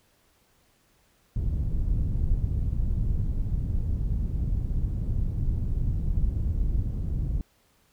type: low-pass noise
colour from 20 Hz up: pink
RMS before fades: -26 dBFS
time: 1.36-7.41 s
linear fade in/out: 2 ms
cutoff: 110 Hz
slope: 12 dB/octave
effects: pink hiss -65 dBFS RMS until 7.92 s